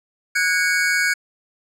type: tone cluster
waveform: square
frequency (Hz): 1470 / 1635 / 2235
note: F#6 / G#6 / C#7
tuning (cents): -12 / -28 / +14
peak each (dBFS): -22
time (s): 0.35-1.14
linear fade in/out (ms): 10
effects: low-pass 11000 Hz 12 dB/octave